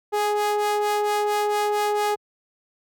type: ring-modulated tone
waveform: square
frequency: 207.6 Hz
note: G#3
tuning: in tune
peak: -18 dBFS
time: 0.12-2.16 s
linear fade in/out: 20 ms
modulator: 625 Hz
effects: high-pass 100 Hz 12 dB/octave